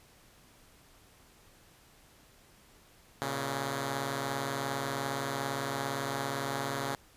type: tone pair together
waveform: 5% pulse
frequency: 117.8 / 137.88 Hz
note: A#2 / C#3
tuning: +19 / -9 cents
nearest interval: minor third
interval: 272 cents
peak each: -27 / -22 dBFS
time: 3.22-6.95 s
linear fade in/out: 0 ms
effects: pink hiss -60 dBFS RMS until 7.16 s + resampled to 32000 Hz